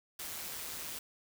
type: noise with amplitude modulation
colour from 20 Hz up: white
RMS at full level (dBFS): -40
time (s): 0.19-0.99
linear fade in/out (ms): 5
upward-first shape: sine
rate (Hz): 157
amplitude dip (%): 45
effects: none